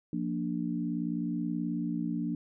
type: chord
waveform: sine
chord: Bb major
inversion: second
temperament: equal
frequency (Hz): 174.61 / 233.1 / 293.7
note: F3 / Bb3 / D4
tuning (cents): 0 / 0 / 0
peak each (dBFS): -34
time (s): 0.13-2.35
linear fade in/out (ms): 2
effects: none